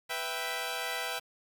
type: chord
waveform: 10% pulse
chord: E minor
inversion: second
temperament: equal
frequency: 493.9 / 659.3 / 784 Hz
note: B4 / E5 / G5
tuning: 0 / 0 / 0 cents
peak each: -30 / -29 / -29 dBFS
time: 0.09-1.2 s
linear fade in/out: 20 ms
effects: 9-bit